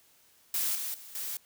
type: noise with level steps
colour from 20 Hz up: blue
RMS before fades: -30 / -35 / -48 / -36 dBFS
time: 0.54-1.37 s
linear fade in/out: 2 ms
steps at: 0.75 / 0.94 / 1.15 s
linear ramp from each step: 2 ms
effects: white hiss -63 dBFS RMS until 1.45 s